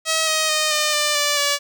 5% pulse tone with pitch steps, 641 / 629.3 / 617.7 / 606.4 / 595.3 / 584.4 / 573.7 Hz, E5 / D#5 / D#5 / D#5 / D5 / D5 / D5, -49 / +19 / -13 / -45 / +23 / -9 / -41 cents, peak -6 dBFS, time 0.05-1.59 s, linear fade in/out 50 ms, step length 220 ms, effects none

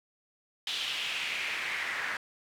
pink noise with band-pass filter sweep, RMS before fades -34 dBFS, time 0.67-2.17 s, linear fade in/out 2 ms, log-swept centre 3400 to 1700 Hz, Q 3.3, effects none

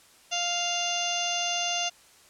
harmonic tone, 698.5 Hz, F5, in tune, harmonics 1 / 2 / 3 / 4 / 5 / 6 / 7 / 8 / 9, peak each -32 / -40 / -41 / -30 / -35 / -41 / -39 / -41 / -33 dBFS, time 0.31-1.9 s, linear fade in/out 20 ms, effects white hiss -56 dBFS RMS until 2.29 s + low-pass 10000 Hz 12 dB/octave

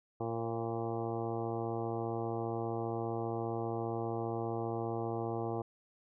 harmonic tone with a mistuned harmonic, 115 Hz, A#2, 23 cents flat, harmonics 1 / 2 / 3 / 4 / 5 / 6 / 7 / 8 / 9 / 10, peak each -40 / -44 / -39 / -40 / -47 / -43 / -43 / -52 / -50 / -52 dBFS, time 0.2-5.62 s, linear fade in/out 5 ms, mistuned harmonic 5, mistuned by -39 cents, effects none

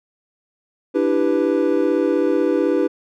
triangle chord, E minor seventh, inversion third, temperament equal, 293.7 / 329.6 / 392 / 493.9 Hz, D4 / E4 / G4 / B4, 0 / 0 / 0 / 0 cents, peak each -19 dBFS, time 0.94-2.88 s, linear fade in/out 20 ms, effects none

